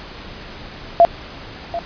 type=tone with echo; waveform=sine; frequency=683 Hz; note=F5; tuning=39 cents flat; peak=-5 dBFS; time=1-1.05 s; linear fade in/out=0 ms; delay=740 ms; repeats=1; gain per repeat=-15 dB; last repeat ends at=1.79 s; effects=pink hiss -35 dBFS RMS until 1.85 s + resampled to 11025 Hz